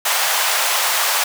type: high-pass noise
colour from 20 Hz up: pink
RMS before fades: -18 dBFS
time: 0.05-1.24 s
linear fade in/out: 5 ms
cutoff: 720 Hz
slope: 24 dB/octave
effects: none